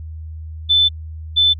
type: tone pair in turn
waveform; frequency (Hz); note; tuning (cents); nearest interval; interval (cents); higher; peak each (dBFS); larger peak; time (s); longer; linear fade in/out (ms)
sine; 3520 / 3520; A7 / A7; 0 / 0; unison; 0; neither; -10; neither; 0.69-0.89 / 1.36-1.54; first; 20
effects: added 79 Hz sine -28 dBFS peak until 1.59 s